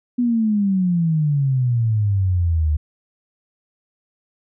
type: exponential sweep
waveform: sine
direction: down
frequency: 248.3 to 74 Hz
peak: -15 dBFS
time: 0.18-2.77 s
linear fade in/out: 10 ms
effects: none

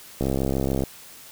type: click train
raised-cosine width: 2 ms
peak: -11 dBFS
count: 43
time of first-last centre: 0.21-0.837 s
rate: 67 Hz
effects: white hiss -45 dBFS RMS until 1.31 s

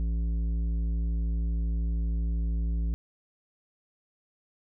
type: tone with tanh clipping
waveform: sine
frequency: 56.4 Hz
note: A1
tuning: 44 cents sharp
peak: -27 dBFS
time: 0-2.94 s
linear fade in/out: 0 ms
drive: 10 dB
effects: none

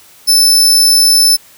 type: tone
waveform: sawtooth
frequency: 5274 Hz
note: E8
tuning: in tune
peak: -3 dBFS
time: 0.27-1.37 s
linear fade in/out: 20 ms
effects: white hiss -42 dBFS RMS until 1.57 s

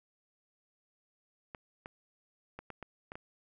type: clicks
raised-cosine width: 0.5 ms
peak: -28 dBFS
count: 7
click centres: 1.548 / 1.859 / 2.59 / 2.703 / 2.827 / 3.119 / 3.155 s
effects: none

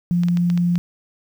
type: tone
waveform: sine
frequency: 174.5 Hz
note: F3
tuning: 1 cent flat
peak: -15 dBFS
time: 0.11-0.78 s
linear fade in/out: 0 ms
type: clicks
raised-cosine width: 0.2 ms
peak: -16 dBFS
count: 6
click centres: 0.235 / 0.285 / 0.372 / 0.501 / 0.576 / 0.756 s
effects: 8-bit

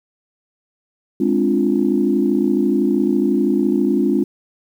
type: chord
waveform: sine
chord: D half-diminished seventh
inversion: second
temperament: equal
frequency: 207.7 / 261.6 / 293.7 / 349.2 Hz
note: Ab3 / C4 / D4 / F4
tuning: 0 / 0 / 0 / 0 cents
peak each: -19 dBFS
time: 1.2-4.24 s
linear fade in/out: 5 ms
effects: tanh soft clip ceiling -3 dBFS + 8-bit

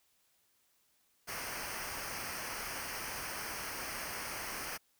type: noise with comb filter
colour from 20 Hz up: pink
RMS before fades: -41 dBFS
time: 1.27-4.78 s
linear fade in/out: 20 ms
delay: 0.27 ms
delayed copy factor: -0.75
effects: white hiss -73 dBFS RMS until 4.99 s

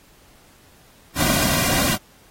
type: noise with comb filter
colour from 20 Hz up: pink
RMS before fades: -20 dBFS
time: 1.15-1.98 s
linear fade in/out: 50 ms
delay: 2.3 ms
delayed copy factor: -0.9
effects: pink hiss -53 dBFS RMS until 2.3 s + AAC 48 kbps

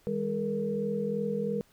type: tone cluster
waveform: sine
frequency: 159.5 / 203.1 / 428 / 470.8 Hz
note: D#3 / G#3 / A4 / A#4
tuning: +43 / -38 / -48 / +17 cents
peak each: -39 / -32 / -37 / -31 dBFS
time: 0.07-1.61 s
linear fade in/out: 0 ms
effects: pink hiss -64 dBFS RMS until 1.72 s

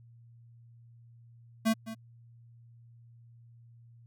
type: tone with echo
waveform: square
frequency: 223.2 Hz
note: A3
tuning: 25 cents sharp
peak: -24 dBFS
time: 1.65-1.74 s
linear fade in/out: 20 ms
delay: 210 ms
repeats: 1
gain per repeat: -14 dB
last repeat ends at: 1.95 s
effects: added 117 Hz sine -53 dBFS peak until 4.06 s

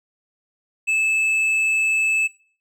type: tone with hard clipping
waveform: sine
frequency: 2616 Hz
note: E7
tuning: 14 cents flat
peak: -18 dBFS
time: 0.87-2.28 s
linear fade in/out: 20 ms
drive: 5 dB
effects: noise-tail reverb RT60 0.4 s tail -17 dB re dry

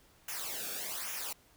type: noise with flanger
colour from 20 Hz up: white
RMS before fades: -39 dBFS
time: 0.28-1.33 s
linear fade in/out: 5 ms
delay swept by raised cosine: 0.23 to 1.01 ms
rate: 1.2 Hz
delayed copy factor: -0.75
effects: pink hiss -64 dBFS RMS until 1.56 s

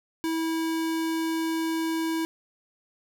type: tone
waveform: square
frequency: 325 Hz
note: E4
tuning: 24 cents flat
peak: -26 dBFS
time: 0.24-2.25 s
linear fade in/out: 0 ms
effects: none

